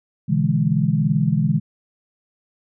sine chord, E dominant seventh, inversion second, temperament equal with one note detuned, 123.97 / 146.83 / 164.81 / 207.7 Hz, B2 / D3 / E3 / G#3, +7 / 0 / 0 / 0 cents, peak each -24 / -20 / -20 / -22 dBFS, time 0.28-1.6 s, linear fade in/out 20 ms, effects none

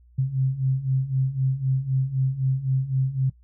sine beating tone pair, 130 / 133.9 Hz, C3 / C3, -11 / +40 cents, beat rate 3.9 Hz, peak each -26 / -22 dBFS, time 0.18-3.3 s, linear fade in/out 10 ms, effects noise-tail reverb RT60 0.1 s tail -21 dB re dry + added 60 Hz sine -51 dBFS peak until 3.43 s

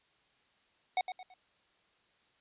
square tone with echo, 740 Hz, F#5, in tune, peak -28 dBFS, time 0.97-1.01 s, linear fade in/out 2 ms, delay 110 ms, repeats 3, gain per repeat -9 dB, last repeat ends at 1.34 s, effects white hiss -70 dBFS RMS until 2.4 s + resampled to 8000 Hz

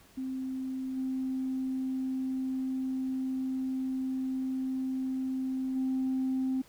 sine tone with level steps, 261.6 Hz, C4, in tune, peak -32 / -29 / -26 dBFS, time 0.17-6.62 s, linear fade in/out 10 ms, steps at 0.96 / 5.75 s, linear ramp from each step 20 ms, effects tanh soft clip ceiling -24 dBFS + pink hiss -59 dBFS RMS until 6.68 s

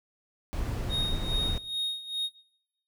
brown noise, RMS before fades -31 dBFS, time 0.53-1.58 s, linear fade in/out 0 ms
triangle tone with tremolo, 3729 Hz, A#7, in tune, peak -25 dBFS, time 0.89-2.3 s, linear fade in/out 50 ms, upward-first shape sine, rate 2.4 Hz, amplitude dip 80%
effects noise-tail reverb RT60 0.9 s tail -21 dB re dry

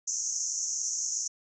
pink band-pass noise, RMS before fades -32 dBFS, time 0.07-1.28 s, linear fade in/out 10 ms, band 5800 to 6900 Hz, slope 96 dB/octave, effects none

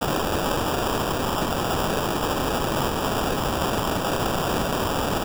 blue noise with sample-and-hold, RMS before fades -24 dBFS, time 0.01-5.24 s, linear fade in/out 10 ms, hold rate 2100 Hz, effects none

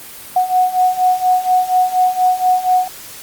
sine beating tone pair, 733 / 737.2 Hz, F#5 / F#5, -16 / -7 cents, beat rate 4.2 Hz, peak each -16 / -13 dBFS, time 0.36-2.88 s, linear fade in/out 5 ms, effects white hiss -34 dBFS RMS until 3.22 s + Opus 32 kbps

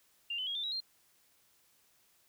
sine tone with pitch steps, 2794 / 3029 / 3284 / 3561 / 3861 / 4186 Hz, F7 / F#7 / G#7 / A7 / B7 / C8, 0 / +40 / -20 / +20 / -40 / 0 cents, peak -34 dBFS, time 0.3-0.804 s, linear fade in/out 5 ms, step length 84 ms, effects white hiss -69 dBFS RMS until 2.28 s

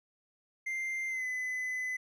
triangle tone with pitch glide, 2093 to 2014 Hz, C7 to B6, 0 to +33 cents, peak -31 dBFS, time 0.66-1.97 s, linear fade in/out 10 ms, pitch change -67 cents, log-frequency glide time 1.08-1.26 s, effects none

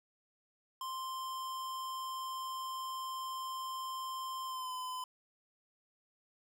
square tone with pitch glide, 1046.5 to 1016.1 Hz, C6 to B5, 0 to +49 cents, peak -39 dBFS, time 0.81-5.04 s, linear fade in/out 2 ms, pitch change -51 cents, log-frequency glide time 4.46-4.72 s, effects none

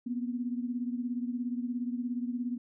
sine beating tone pair, 240.6 / 257.6 Hz, B3 / C4, -45 / -27 cents, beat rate 17 Hz, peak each -32 / -37 dBFS, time 0.06-2.58 s, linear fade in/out 10 ms, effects none

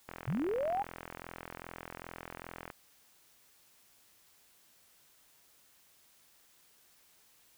click train, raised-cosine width 0.5 ms, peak -27 dBFS, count 112, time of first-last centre 0.09-2.702 s, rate 42.5 Hz
sine linear sweep, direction up, 105.2 to 838 Hz, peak -30 dBFS, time 0.27-0.83 s, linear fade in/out 10 ms
effects white hiss -65 dBFS RMS until 7.57 s

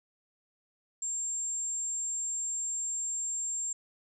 sine tone, 7410 Hz, A#8, 11 cents flat, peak -31 dBFS, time 1.02-3.73 s, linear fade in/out 5 ms, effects none

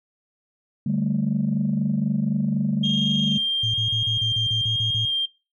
sine chord, D suspended fourth, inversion none, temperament equal, 146.83 / 196 / 220 Hz, D3 / G3 / A3, 0 / 0 / 0 cents, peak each -24 dBFS, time 0.86-3.38 s, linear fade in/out 5 ms
sine tone with vibrato, 3206 Hz, G7, 38 cents sharp, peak -20 dBFS, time 2.83-5.26 s, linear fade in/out 10 ms, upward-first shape square, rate 1.1 Hz, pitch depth 10 cents each way
sine tone bursts, 111.5 Hz, A2, 23 cents sharp, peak -24 dBFS, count 10, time 3.63-5.054 s, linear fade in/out 5 ms, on 110 ms, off 36 ms
effects noise-tail reverb RT60 0.3 s tail -19 dB re dry + tanh soft clip ceiling -13 dBFS

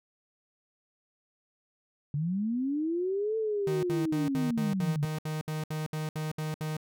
sine linear two-way sweep, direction up then down, 138.59 to 447.3 to 138.59 Hz, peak -27 dBFS, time 2.14-5.05 s, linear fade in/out 2 ms, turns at 3.37 s
45% pulse tone bursts, 155 Hz, D#3, 6 cents flat, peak -31 dBFS, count 14, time 3.67-6.768 s, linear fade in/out 2 ms, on 160 ms, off 66 ms
effects none

